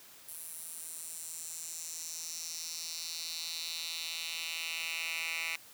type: tone with high-pass filter sweep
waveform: 10% pulse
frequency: 164.6 Hz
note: E3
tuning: 2 cents flat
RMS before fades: -40 dBFS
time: 0.28-5.56 s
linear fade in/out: 2 ms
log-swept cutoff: 11000 to 2200 Hz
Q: 2.6
effects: white hiss -55 dBFS RMS until 5.73 s + high-pass 80 Hz 12 dB/octave